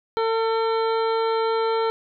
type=harmonic tone; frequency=450.3 Hz; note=A4; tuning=40 cents sharp; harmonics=1 / 2 / 3 / 4 / 5 / 7 / 8 / 9; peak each=-21 / -26 / -29 / -42 / -39 / -40 / -48 / -38 dBFS; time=0.17-1.9 s; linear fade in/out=0 ms; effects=none